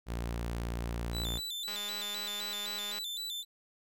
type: tone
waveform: sawtooth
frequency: 58.27 Hz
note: A#1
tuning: in tune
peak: -30 dBFS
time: 0.06-1.41 s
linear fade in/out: 50 ms
type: tone with vibrato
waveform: 40% pulse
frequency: 3741 Hz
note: A#7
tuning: 5 cents sharp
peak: -35 dBFS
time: 1.12-3.45 s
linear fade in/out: 50 ms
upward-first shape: square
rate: 3.9 Hz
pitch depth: 95 cents each way
type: click train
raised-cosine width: 0.2 ms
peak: -26 dBFS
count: 270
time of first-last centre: 1.68-2.986 s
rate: 206 Hz
effects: none